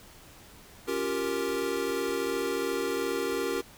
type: chord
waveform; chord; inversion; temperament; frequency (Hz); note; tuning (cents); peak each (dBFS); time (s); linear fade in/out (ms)
square; G half-diminished seventh; second; equal; 277.2 / 349.2 / 392 / 466.2; Db4 / F4 / G4 / Bb4; 0 / 0 / 0 / 0; -37 / -36 / -33 / -33; 0.87-3.62; 20
effects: pink hiss -52 dBFS RMS until 3.77 s